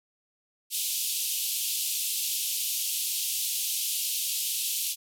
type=band-pass noise; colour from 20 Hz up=white; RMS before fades=-30 dBFS; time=0.7-4.96 s; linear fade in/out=50 ms; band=2700 to 15000 Hz; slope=48 dB/octave; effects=none

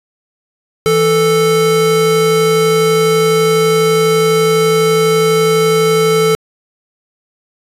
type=tone pair together; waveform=square; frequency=164.01 / 440 Hz; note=E3 / A4; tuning=-8 / 0 cents; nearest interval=octave + perfect fourth; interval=1708 cents; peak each=-18 / -10 dBFS; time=0.86-6.35 s; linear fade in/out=0 ms; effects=resampled to 32000 Hz

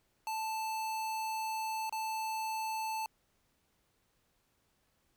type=tone with dropouts; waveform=square; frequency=880 Hz; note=A5; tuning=in tune; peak=-35 dBFS; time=0.27-3.06 s; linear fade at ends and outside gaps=1 ms; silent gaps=1.895-1.925 s; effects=pink hiss -75 dBFS RMS until 5.16 s

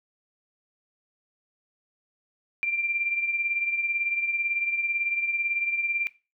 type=beating tone pair; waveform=sine; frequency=2368 / 2386 Hz; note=D7 / D7; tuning=+14 / +27 cents; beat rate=18 Hz; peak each=-24 / -33 dBFS; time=2.63-6.07 s; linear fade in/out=0 ms; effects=noise-tail reverb RT60 0.3 s tail -20 dB re dry

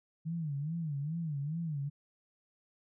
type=tone with vibrato; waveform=sine; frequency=153.7 Hz; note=D#3; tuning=21 cents flat; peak=-33 dBFS; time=0.25-1.9 s; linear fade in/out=20 ms; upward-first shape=sine; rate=2.4 Hz; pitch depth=170 cents each way; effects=none

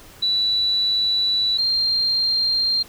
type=tone pair in turn; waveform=sine; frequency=3951 / 4186 Hz; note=B7 / C8; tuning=0 / 0 cents; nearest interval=minor second; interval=100 cents; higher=second; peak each=-17 dBFS; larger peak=neither; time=0.22-1.58 / 1.58-2.83 s; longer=first; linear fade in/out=10 ms; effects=pink hiss -45 dBFS RMS until 2.88 s

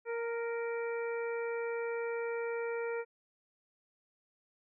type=harmonic tone with a mistuned harmonic; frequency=466.2 Hz; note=A#4; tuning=in tune; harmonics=1 / 2 / 3 / 4 / 5; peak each=-34 / -45 / -45 / -48 / -47 dBFS; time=0.05-3.05 s; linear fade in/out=50 ms; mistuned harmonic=2; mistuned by=-16 cents; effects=none

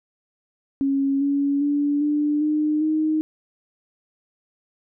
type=tone with pitch steps; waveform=sine; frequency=274.8 / 281.7 / 288.8 / 296.1 / 303.5 / 311.1 Hz; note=C#4 / C#4 / D4 / D4 / D#4 / D#4; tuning=-15 / +28 / -29 / +14 / -43 / 0 cents; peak=-18 dBFS; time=0.81-3.21 s; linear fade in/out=0 ms; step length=400 ms; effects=none

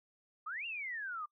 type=exponential two-way sweep; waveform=sine; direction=up then down; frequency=1174.7 to 2835 to 1174.7 Hz; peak=-38 dBFS; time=0.46-1.26 s; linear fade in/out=10 ms; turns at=0.66 s; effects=noise-tail reverb RT60 0.1 s tail -26 dB re dry

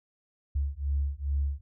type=beating tone pair; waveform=sine; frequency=69.3 / 71.7 Hz; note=C#2 / D2; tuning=0 / -41 cents; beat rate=2.4 Hz; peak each=-29 dBFS; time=0.55-1.61 s; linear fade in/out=10 ms; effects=tanh soft clip ceiling -19 dBFS

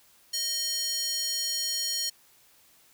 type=tone with high-pass filter; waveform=square; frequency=622.3 Hz; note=D#5; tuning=in tune; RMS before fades=-30 dBFS; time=0.33-2.1 s; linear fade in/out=10 ms; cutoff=4800 Hz; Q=2.5; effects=white hiss -60 dBFS RMS until 2.93 s

